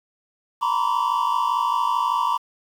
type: tone cluster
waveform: triangle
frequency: 926 / 971 / 1024 / 1148 Hz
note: A#5 / B5 / C6 / D6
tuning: -12 / -30 / -38 / -40 cents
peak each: -23 dBFS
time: 0.61-2.38 s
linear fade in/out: 20 ms
effects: 8-bit